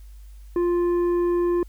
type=tone with tanh clipping; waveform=sine; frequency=349.2 Hz; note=F4; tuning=in tune; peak=-20 dBFS; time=0.56-1.63 s; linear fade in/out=2 ms; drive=7 dB; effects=added 50 Hz sine -40 dBFS peak until 1.68 s + white hiss -61 dBFS RMS until 1.68 s